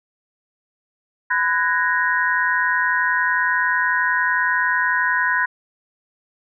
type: tone cluster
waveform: sine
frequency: 1002 / 1481 / 1652 / 1862 Hz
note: B5 / F#6 / G#6 / A#6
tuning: +25 / +1 / -10 / -2 cents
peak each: -22 dBFS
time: 1.3-5.46 s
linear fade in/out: 10 ms
effects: none